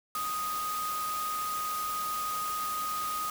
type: tone in noise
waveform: sine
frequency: 1244.5 Hz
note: D#6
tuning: in tune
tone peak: -31 dBFS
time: 0.15-3.3 s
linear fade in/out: 2 ms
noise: white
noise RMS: -39 dBFS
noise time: 0.15-3.3 s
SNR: +5 dB
effects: none